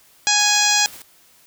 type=harmonic tone; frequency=830.6 Hz; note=G#5; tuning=in tune; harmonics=1 / 2 / 3 / 4 / 5 / 6 / 7 / 8 / 9; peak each=-23 / -23 / -23 / -23 / -23 / -23 / -23 / -23 / -23 dBFS; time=0.27-0.86 s; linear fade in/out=0 ms
type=noise with tremolo; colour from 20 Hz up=white; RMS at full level=-38 dBFS; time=0.39-1.02 s; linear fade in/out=2 ms; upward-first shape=square; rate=13 Hz; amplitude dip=30%
effects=white hiss -53 dBFS RMS until 1.46 s